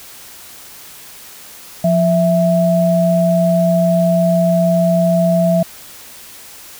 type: tone pair together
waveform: sine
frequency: 174.63 / 659.3 Hz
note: F3 / E5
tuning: 0 / 0 cents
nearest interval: octave + major seventh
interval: 2300 cents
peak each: -13 dBFS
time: 1.84-5.63 s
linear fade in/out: 5 ms
effects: white hiss -37 dBFS RMS until 6.79 s